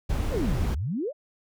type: noise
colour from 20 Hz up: brown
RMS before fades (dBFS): -27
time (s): 0.09-0.75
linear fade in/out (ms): 10
type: exponential two-way sweep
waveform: sine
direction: down then up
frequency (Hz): 650 to 49 to 650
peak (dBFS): -26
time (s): 0.3-1.13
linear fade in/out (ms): 50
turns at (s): 0.7
effects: none

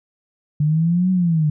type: exponential two-way sweep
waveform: sine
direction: up then down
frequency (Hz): 146.83 to 188.1 to 148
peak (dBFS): -14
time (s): 0.6-1.5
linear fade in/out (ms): 5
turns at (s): 1.11
effects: none

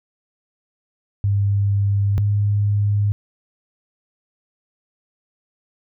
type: tone pair in turn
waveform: sine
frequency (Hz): 100.4 / 102.63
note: G2 / G#2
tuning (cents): +42 / -20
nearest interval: unison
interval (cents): 38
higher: second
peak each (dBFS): -15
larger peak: neither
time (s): 1.24-2.18 / 2.18-3.12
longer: neither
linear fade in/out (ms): 0
effects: none

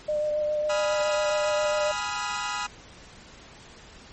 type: tone with vibrato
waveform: sine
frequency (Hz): 602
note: D5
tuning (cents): +43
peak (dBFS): -23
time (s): 0.08-1.92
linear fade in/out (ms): 10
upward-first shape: sine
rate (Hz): 7.3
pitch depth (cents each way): 15
type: chord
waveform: sawtooth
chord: F half-diminished seventh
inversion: first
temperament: equal with one note detuned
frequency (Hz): 830.6 / 987.8 / 1257.5 / 1396.9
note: Ab5 / Cb6 / Eb6 / F6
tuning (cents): 0 / 0 / +18 / 0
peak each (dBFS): -30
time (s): 0.69-2.67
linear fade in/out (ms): 10
effects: pink hiss -48 dBFS RMS until 4.12 s + MP3 32 kbps

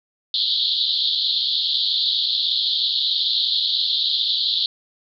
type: band-pass noise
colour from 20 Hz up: white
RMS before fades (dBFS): -21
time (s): 0.34-4.66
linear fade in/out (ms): 2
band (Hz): 3300 to 4400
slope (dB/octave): 96
effects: none

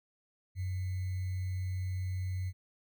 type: tone with sample-and-hold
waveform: sine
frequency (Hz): 92.5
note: F#2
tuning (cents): 0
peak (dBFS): -32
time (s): 0.55-2.53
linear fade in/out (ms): 50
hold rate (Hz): 2100
effects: none

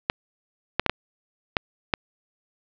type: clicks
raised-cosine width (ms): 0.3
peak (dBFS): -3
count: 6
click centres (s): 0.099 / 0.796 / 0.863 / 0.896 / 1.568 / 1.938
effects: low-pass 4000 Hz 12 dB/octave

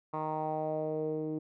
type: tone with low-pass filter sweep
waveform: 10% pulse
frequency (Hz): 155.56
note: D#3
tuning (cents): 0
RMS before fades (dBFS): -34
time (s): 0.13-1.39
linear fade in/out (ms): 10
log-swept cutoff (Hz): 1100 to 350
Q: 3.7
effects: none

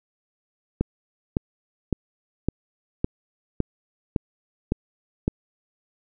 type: click train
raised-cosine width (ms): 3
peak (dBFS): -8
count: 9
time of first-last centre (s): 0.81-5.279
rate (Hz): 1.79
effects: none

